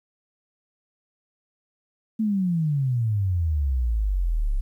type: exponential sweep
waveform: sine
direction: down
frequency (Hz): 225 to 32.52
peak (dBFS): -20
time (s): 2.19-4.61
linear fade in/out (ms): 10
effects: 10-bit